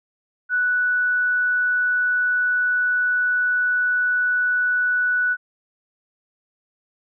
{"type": "tone", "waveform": "sine", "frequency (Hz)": 1480, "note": "F#6", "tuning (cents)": 0, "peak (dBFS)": -17, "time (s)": [0.49, 5.37], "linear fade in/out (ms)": 50, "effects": []}